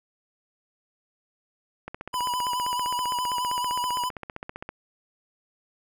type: click train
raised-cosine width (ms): 0.5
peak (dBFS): -20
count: 44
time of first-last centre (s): 1.88-4.69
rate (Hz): 15.3
type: tone with vibrato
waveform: square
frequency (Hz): 987.8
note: B5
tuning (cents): 0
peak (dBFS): -26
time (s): 2.13-4.1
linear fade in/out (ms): 20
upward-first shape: sine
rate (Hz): 9.4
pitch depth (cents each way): 37
effects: none